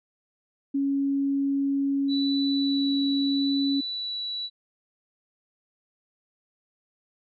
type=tone; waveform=sine; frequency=277.2 Hz; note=C#4; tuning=in tune; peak=-22 dBFS; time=0.74-3.81 s; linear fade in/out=10 ms
type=tone with vibrato; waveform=sine; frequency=3951 Hz; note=B7; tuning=in tune; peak=-29 dBFS; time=2.08-4.5 s; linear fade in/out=50 ms; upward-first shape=sine; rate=0.79 Hz; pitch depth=8 cents each way
effects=none